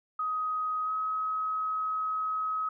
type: tone with pitch glide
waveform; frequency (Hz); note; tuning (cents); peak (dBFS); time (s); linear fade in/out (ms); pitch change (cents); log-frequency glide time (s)
sine; 1257 to 1273.8; D#6 to D#6; +17 to +40; -28; 0.19-2.69; 5; +23; 0.84-0.91
effects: none